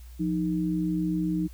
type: tone pair together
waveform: sine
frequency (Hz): 175.78 / 311.1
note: F3 / D#4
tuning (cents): +12 / 0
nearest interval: minor seventh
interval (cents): 988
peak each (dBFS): -27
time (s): 0.19-1.48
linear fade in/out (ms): 20
effects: added 60 Hz sine -42 dBFS peak until 1.53 s + white hiss -58 dBFS RMS until 1.53 s